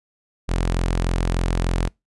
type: tone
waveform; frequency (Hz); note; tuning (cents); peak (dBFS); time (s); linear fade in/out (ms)
sawtooth; 43.37; F1; -11; -15; 0.48-1.89; 20
effects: noise-tail reverb RT60 0.2 s tail -26 dB re dry + resampled to 24000 Hz